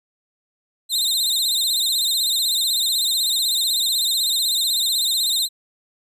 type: tone with vibrato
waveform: sawtooth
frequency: 3883 Hz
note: B7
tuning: 30 cents flat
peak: -15 dBFS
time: 0.89-5.49 s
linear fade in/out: 50 ms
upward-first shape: sine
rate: 16 Hz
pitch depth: 130 cents each way
effects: resampled to 32000 Hz